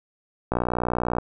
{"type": "click train", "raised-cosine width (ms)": 1, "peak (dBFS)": -9, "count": 41, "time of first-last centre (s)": [0.52, 1.184], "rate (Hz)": 60.2, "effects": []}